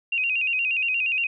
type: tone with vibrato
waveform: sine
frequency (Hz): 2637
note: E7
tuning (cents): 0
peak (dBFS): -21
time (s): 0.12-1.27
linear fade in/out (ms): 5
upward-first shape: square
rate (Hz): 8.5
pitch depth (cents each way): 80
effects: none